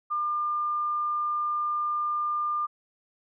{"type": "tone", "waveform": "sine", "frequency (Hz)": 1200, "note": "D6", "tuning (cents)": 37, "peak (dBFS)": -25, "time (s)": [0.1, 2.67], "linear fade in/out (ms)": 20, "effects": []}